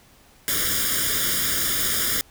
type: noise with comb filter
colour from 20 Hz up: white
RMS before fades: -23 dBFS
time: 0.48-2.21 s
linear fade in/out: 0 ms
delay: 0.58 ms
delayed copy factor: +0.9
effects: pink hiss -54 dBFS RMS until 2.3 s